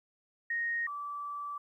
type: tone pair in turn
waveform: sine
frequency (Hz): 1864.7 / 1159.5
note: A#6 / D6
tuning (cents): 0 / -22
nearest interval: minor sixth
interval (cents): 822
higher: first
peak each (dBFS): -30 / -36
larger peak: first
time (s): 0.5-0.87 / 0.87-1.58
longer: second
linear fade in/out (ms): 5
effects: 12-bit